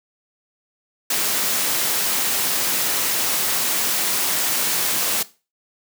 white noise, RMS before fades -21 dBFS, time 1.1-5.23 s, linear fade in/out 5 ms, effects noise-tail reverb RT60 0.3 s tail -17 dB re dry + high-pass 150 Hz 12 dB/octave

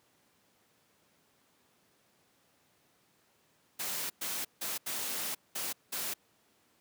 white noise bursts at uneven times, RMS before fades -36 dBFS, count 6, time 3.79-4.1 / 4.21-4.45 / 4.61-4.78 / 4.86-5.35 / 5.55-5.73 / 5.92-6.14 s, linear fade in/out 10 ms, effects pink hiss -69 dBFS RMS until 6.8 s + high-pass 150 Hz 12 dB/octave

